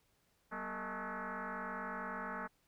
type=tone with frequency modulation; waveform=sine; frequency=191.6 Hz; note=G3; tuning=39 cents flat; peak=-39 dBFS; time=0.51-2.48 s; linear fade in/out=20 ms; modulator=216 Hz; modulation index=7.3; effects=pink hiss -75 dBFS RMS until 2.67 s

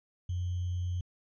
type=tone with sample-and-hold; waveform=sine; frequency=89.1 Hz; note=F2; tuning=35 cents sharp; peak=-30 dBFS; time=0.29-1.01 s; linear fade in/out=5 ms; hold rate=3150 Hz; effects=resampled to 16000 Hz

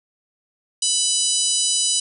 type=harmonic tone with a mistuned harmonic; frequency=992 Hz; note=B5; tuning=7 cents sharp; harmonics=3 / 4 / 5 / 6 / 7 / 8 / 9 / 10; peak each=-26 / -26 / -26 / -26 / -26 / -26 / -26 / -26 dBFS; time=0.82-2 s; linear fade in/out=5 ms; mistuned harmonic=10; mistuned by=-53 cents; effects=none

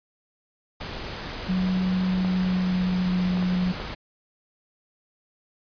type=noise; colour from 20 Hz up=pink; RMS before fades=-34 dBFS; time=0.8-3.95 s; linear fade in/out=10 ms
type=tone with pitch glide; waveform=sine; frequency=185 to 181.72 Hz; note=F#3 to F#3; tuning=0 to -31 cents; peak=-21 dBFS; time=1.48-3.73 s; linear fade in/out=20 ms; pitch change=-31 cents; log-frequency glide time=2.17-3.18 s
type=clicks; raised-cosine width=1 ms; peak=-20 dBFS; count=4; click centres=2.248 / 3.372 / 3.426 / 3.8 s
effects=resampled to 11025 Hz

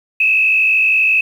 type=tone with frequency modulation; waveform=sine; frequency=2582 Hz; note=E7; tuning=37 cents flat; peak=-10 dBFS; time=0.2-1.21 s; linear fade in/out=5 ms; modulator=52.6 Hz; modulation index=1.4; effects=7-bit

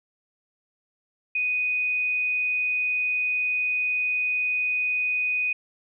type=tone; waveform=sine; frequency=2489 Hz; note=D#7; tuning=in tune; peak=-22 dBFS; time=1.35-5.53 s; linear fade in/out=5 ms; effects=none

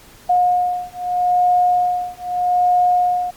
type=beating tone pair; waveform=sine; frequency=718 / 718.8 Hz; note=F5 / F5; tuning=+48 / +50 cents; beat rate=0.8 Hz; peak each=-17 dBFS; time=0.29-3.31 s; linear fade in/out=10 ms; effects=pink hiss -45 dBFS RMS until 3.36 s + Opus 48 kbps

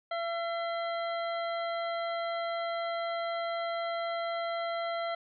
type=harmonic tone with a mistuned harmonic; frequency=676 Hz; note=E5; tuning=43 cents sharp; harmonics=1 / 2 / 3 / 5 / 6; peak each=-32 / -38 / -42 / -46 / -48 dBFS; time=0.11-5.15 s; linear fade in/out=5 ms; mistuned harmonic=5; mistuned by=-87 cents; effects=none

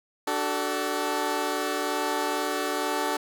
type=chord; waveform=15% pulse; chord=D major; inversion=none; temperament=equal with one note detuned; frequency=293.7 / 377.6 / 440 Hz; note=D4 / F#4 / A4; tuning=0 / +35 / 0 cents; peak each=-24 dBFS; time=0.27-3.17 s; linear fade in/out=5 ms; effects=none

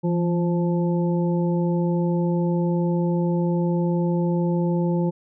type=harmonic tone with a mistuned harmonic; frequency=174.61 Hz; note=F3; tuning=in tune; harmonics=1 / 2 / 3 / 5; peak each=-20 / -26 / -30 / -34 dBFS; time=0.03-5.11 s; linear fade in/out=20 ms; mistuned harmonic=1; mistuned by=-44 cents; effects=none

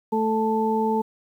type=harmonic tone; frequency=220 Hz; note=A3; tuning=in tune; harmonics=1 / 2 / 4; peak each=-24 / -24 / -24 dBFS; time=0.12-1.02 s; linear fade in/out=10 ms; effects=9-bit

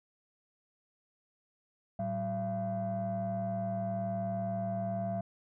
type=tone cluster; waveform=sine; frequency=112.4 / 191.4 / 678 Hz; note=A2 / G3 / E5; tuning=+37 / -41 / +49 cents; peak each=-37 / -35 / -33 dBFS; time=1.99-5.21 s; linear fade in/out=5 ms; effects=tanh soft clip ceiling -27 dBFS

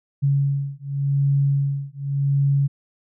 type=beating tone pair; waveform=sine; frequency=139.3 / 140.18 Hz; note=C#3 / C#3; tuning=+9 / +20 cents; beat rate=0.88 Hz; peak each=-21 dBFS; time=0.22-2.68 s; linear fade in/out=20 ms; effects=none

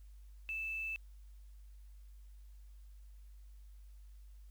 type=tone with quantisation; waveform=sine; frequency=2636 Hz; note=E7; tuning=1 cent flat; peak=-37 dBFS; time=0.49-0.96 s; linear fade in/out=0 ms; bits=10; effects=added 50 Hz sine -52 dBFS peak until 4.5 s + white hiss -75 dBFS RMS until 4.5 s

